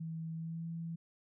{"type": "tone with pitch glide", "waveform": "sine", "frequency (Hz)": [162.3, 166], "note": ["E3", "E3"], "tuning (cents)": [-27, 12], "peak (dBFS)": -38, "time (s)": [0, 0.96], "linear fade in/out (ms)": 10, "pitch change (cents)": 39, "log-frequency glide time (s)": [0.34, 0.66], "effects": []}